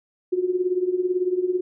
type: tone with tremolo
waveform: sine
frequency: 364 Hz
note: F#4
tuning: 28 cents flat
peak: -16 dBFS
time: 0.32-1.61 s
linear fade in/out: 10 ms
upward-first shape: triangle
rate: 18 Hz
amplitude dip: 85%
effects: none